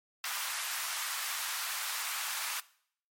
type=high-pass noise; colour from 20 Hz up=pink; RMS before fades=-36 dBFS; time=0.24-2.6 s; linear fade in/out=2 ms; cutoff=1000 Hz; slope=24 dB/octave; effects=noise-tail reverb RT60 0.6 s tail -20 dB re dry + MP3 64 kbps